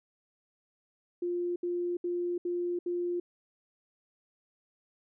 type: tone bursts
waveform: sine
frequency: 351 Hz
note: F4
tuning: 9 cents sharp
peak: -29 dBFS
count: 5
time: 1.22-3.2 s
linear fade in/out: 5 ms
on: 340 ms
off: 70 ms
effects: none

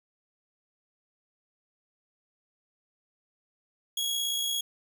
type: tone with amplitude modulation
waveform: sawtooth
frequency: 3322 Hz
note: G#7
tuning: in tune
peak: -23 dBFS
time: 3.97-4.61 s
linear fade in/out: 5 ms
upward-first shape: sine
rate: 57.6 Hz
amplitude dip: 35%
effects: none

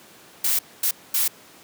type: noise bursts at uneven times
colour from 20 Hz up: blue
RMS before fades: -21 dBFS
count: 3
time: 0.44-0.59 / 0.83-0.91 / 1.14-1.28 s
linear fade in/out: 5 ms
effects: pink hiss -48 dBFS RMS until 1.63 s + high-pass 200 Hz 12 dB/octave

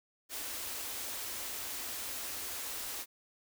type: band-stop noise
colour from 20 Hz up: white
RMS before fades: -40 dBFS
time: 0.29-3.06 s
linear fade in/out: 50 ms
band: 110 to 220 Hz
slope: 96 dB/octave
effects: none

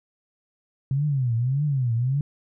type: tone with vibrato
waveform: sine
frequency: 130.81 Hz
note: C3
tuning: in tune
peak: -20 dBFS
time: 0.91-2.21 s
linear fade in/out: 2 ms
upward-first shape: triangle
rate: 1.7 Hz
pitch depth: 260 cents each way
effects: none

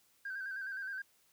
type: tone with vibrato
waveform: sine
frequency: 1568 Hz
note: G6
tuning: in tune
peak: -37 dBFS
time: 0.25-1.02 s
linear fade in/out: 5 ms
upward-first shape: square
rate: 9.6 Hz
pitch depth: 48 cents each way
effects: tanh soft clip ceiling -34 dBFS + white hiss -70 dBFS RMS until 1.32 s

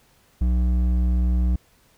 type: tone with hard clipping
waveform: sine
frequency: 61.2 Hz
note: B1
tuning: 15 cents flat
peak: -19 dBFS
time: 0.41-1.56 s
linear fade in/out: 5 ms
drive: 8 dB
effects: pink hiss -59 dBFS RMS until 1.97 s

